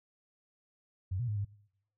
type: tone with pitch steps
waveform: sine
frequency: 93.3 / 122.1 / 105.1 / 101 Hz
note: F#2 / B2 / G#2 / G#2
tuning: +15 / -19 / +21 / -48 cents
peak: -31 dBFS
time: 1.11-1.45 s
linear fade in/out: 10 ms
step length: 85 ms
effects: noise-tail reverb RT60 0.8 s tail -24 dB re dry